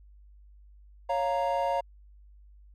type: chord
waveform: triangle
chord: Bb minor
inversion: first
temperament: equal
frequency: 554.4 / 698.5 / 932.3 Hz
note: Db5 / F5 / Bb5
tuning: 0 / 0 / 0 cents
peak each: -28 dBFS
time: 1.09-1.81 s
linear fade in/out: 10 ms
effects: added 50 Hz sine -51 dBFS peak until 2.74 s